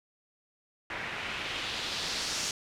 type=noise with low-pass filter sweep; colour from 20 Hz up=white; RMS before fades=-35 dBFS; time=0.9-2.51 s; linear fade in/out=2 ms; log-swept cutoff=1900 to 6200 Hz; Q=1.7; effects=none